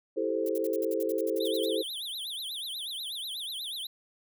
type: chord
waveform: sine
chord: A minor seventh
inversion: second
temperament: equal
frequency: 329.6 / 392 / 440 / 523.3 Hz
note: E4 / G4 / A4 / C5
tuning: 0 / 0 / 0 / 0 cents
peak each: -33 / -34 / -31 / -32 dBFS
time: 0.16-1.83 s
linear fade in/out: 20 ms
type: noise bursts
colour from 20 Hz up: violet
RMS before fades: -42 dBFS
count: 14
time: 0.46-1.66 s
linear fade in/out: 2 ms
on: 30 ms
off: 60 ms
type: tone with vibrato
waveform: square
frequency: 3520 Hz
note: A7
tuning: in tune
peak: -35 dBFS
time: 1.4-3.87 s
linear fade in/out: 5 ms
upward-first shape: triangle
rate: 8.2 Hz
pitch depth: 280 cents each way
effects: none